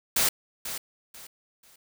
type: noise with echo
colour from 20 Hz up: white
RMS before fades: -23 dBFS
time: 0.16-0.29 s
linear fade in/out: 5 ms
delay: 490 ms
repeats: 3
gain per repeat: -11 dB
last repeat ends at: 1.76 s
effects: none